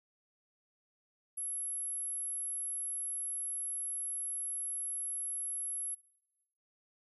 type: tone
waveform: sine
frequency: 11175 Hz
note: F9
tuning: in tune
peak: -35 dBFS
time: 1.37-5.95 s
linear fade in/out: 10 ms
effects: noise-tail reverb RT60 1.0 s tail -21 dB re dry